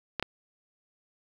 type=clicks; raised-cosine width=0.3 ms; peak=-13 dBFS; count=2; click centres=0.197 / 0.226 s; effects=7-bit